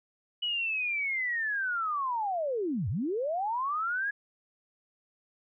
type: linear two-way sweep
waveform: sine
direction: down then up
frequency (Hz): 2960 to 82.41 to 1689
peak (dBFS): -28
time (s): 0.42-4.11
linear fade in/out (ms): 10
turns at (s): 2.89
effects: none